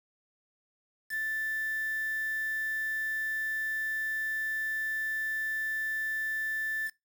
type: tone with quantisation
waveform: sine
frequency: 1760 Hz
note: A6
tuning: in tune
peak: -30 dBFS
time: 1.09-6.91 s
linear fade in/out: 50 ms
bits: 7
effects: noise-tail reverb RT60 0.2 s tail -22 dB re dry